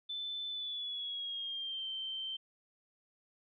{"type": "tone with pitch glide", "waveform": "sine", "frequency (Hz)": [3520, 3118], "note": ["A7", "G7"], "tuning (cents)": [0, -10], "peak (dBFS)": -37, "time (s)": [0.09, 2.37], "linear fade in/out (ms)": 10, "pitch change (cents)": -210, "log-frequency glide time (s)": [0.49, 1.88], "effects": []}